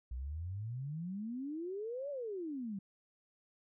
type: exponential two-way sweep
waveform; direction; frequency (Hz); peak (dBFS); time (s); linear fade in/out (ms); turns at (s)
sine; up then down; 58.9 to 587.3 to 187.2; -38; 0.11-2.79; 5; 2.1
effects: none